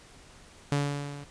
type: tone with level ramp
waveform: sawtooth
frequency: 143.2 Hz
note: D3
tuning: 43 cents flat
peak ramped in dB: -19 to -37 dBFS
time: 0.72-1.24 s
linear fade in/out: 0 ms
effects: pink hiss -53 dBFS RMS until 1.3 s + resampled to 22050 Hz